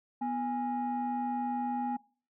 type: tone pair together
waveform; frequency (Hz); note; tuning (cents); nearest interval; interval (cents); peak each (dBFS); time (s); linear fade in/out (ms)
sine; 246.6 / 824.7; B3 / G#5; -2 / -12; octave + major sixth; 2090; -32 / -31; 0.21-1.97; 10
effects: noise-tail reverb RT60 0.4 s tail -23 dB re dry + tanh soft clip ceiling -26 dBFS